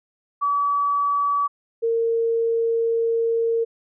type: tone pair in turn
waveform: sine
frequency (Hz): 1144 / 458.9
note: D6 / A#4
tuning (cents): -46 / -27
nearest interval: octave + major third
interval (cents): 1581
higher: first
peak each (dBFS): -18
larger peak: neither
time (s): 0.41-1.48 / 1.82-3.65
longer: second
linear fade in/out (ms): 20
effects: none